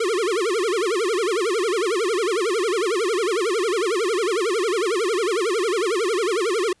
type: tone with vibrato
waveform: square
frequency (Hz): 405.8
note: G#4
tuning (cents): -40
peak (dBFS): -20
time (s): 0-6.73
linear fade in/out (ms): 5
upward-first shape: sine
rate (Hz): 11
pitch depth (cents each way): 270
effects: pink hiss -63 dBFS RMS until 6.8 s + resampled to 24000 Hz

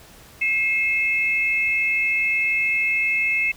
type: tone pair together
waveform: sine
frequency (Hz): 2145 / 2612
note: C7 / E7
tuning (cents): +42 / -17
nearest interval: minor third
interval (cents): 341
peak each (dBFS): -21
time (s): 0.41-3.52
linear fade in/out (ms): 10
effects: pink hiss -47 dBFS RMS until 3.56 s

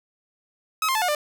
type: tone with pitch steps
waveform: sawtooth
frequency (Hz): 1277 / 1055.4 / 872.2 / 720.8 / 595.7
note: D#6 / C6 / A5 / F#5 / D5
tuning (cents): +45 / +15 / -15 / -45 / +24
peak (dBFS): -17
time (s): 0.82-1.15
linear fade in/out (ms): 2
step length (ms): 66
effects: none

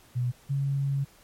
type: tone pair in turn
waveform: sine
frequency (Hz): 123.47 / 138.69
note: B2 / C#3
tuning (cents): 0 / +1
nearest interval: major second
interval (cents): 201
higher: second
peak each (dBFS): -24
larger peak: neither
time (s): 0.15-0.32 / 0.49-1.05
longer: second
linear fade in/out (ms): 20
effects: pink hiss -57 dBFS RMS until 1.23 s + MP3 64 kbps

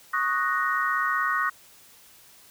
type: chord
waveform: sine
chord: D# minor seventh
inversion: third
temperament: equal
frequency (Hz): 1108.7 / 1244.5 / 1480 / 1864.7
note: C#6 / D#6 / F#6 / A#6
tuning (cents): 0 / 0 / 0 / 0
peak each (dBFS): -28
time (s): 0.13-1.5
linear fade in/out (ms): 10
effects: white hiss -53 dBFS RMS until 2.5 s

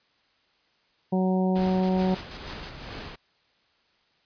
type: harmonic tone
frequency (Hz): 186.3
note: F#3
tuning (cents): +12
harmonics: 1 / 2 / 3 / 4 / 5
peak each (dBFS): -22 / -29 / -32 / -33 / -38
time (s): 1.12-2.15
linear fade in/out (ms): 10
type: noise with tremolo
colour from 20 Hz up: pink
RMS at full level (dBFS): -37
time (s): 1.55-3.16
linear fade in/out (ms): 10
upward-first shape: sine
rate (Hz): 2.3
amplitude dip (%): 45
type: noise bursts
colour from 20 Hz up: white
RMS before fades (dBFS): -39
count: 6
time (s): 1.83-2.69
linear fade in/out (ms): 0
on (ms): 60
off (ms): 100
effects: white hiss -66 dBFS RMS until 4.25 s + resampled to 11025 Hz

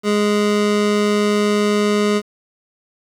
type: tone pair together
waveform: square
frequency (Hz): 207.7 / 415.4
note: G#3 / G#4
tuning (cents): 0 / 0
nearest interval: octave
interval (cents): 1200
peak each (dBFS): -18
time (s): 0.03-2.22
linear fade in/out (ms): 50
effects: low-pass 8000 Hz 12 dB/octave + 7-bit

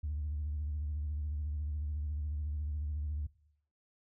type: tone with vibrato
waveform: sine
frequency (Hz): 74.6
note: D2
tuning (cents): +28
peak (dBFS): -32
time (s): 0.03-3.27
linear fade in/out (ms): 10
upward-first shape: sine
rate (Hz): 14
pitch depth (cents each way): 78
effects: noise-tail reverb RT60 0.7 s tail -20 dB re dry + tanh soft clip ceiling -30 dBFS

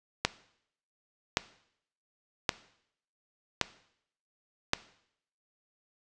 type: click train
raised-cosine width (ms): 0.2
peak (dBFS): -6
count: 5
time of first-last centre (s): 0.25-4.734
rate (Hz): 0.892
effects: noise-tail reverb RT60 0.7 s tail -17 dB re dry + resampled to 22050 Hz

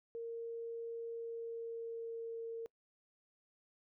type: tone with pitch glide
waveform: sine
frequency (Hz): 462.1 to 457.6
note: A#4 to A#4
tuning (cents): -15 to -32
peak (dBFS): -40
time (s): 0.15-2.66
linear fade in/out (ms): 0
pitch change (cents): -17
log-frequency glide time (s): 1.08-2.46
effects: noise-tail reverb RT60 0.1 s tail -25 dB re dry

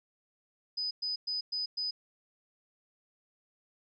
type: tone bursts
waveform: sine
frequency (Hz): 4994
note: D#8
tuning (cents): +6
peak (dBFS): -31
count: 5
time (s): 0.77-1.91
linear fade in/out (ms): 10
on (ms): 140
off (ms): 110
effects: none

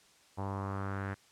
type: tone with low-pass filter sweep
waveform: sawtooth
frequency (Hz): 98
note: G2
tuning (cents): 0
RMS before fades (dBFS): -37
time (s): 0.37-1.15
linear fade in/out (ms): 20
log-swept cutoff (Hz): 900 to 1700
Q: 3.5
effects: white hiss -63 dBFS RMS until 1.31 s + low-pass 8000 Hz 12 dB/octave

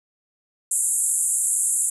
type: band-pass noise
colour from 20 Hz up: pink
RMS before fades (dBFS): -22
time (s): 0.71-1.9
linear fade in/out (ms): 5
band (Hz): 7300 to 11000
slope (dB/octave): 96
effects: none

